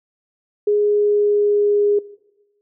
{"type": "tone with pitch glide", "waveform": "sine", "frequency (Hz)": [415.3, 411.2], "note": ["G#4", "G#4"], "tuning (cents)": [0, -17], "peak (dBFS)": -13, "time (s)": [0.67, 1.99], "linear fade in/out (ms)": 5, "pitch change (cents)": -17, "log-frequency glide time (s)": [0.78, 1.85], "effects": ["noise-tail reverb RT60 1.0 s tail -19 dB re dry"]}